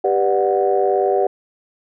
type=chord; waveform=sine; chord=G major seventh; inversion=none; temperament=just; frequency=392 / 490 / 588 / 735 Hz; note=G4 / B4 / D5 / F#5; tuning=0 / -14 / +2 / -12 cents; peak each=-17 / -21 / -21 / -19 dBFS; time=0.04-1.27 s; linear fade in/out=5 ms; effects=tanh soft clip ceiling -4 dBFS